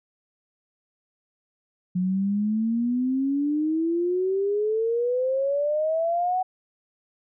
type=exponential sweep; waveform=sine; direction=up; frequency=179.3 to 752 Hz; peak=-21 dBFS; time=1.95-6.43 s; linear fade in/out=10 ms; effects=none